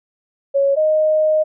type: tone pair in turn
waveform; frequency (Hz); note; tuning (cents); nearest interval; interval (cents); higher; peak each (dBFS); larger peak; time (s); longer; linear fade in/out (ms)
sine; 554.4 / 620.3; C#5 / D#5; 0 / -5; major second; 195; second; -12; neither; 0.54-0.76 / 0.76-1.44; second; 20
effects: none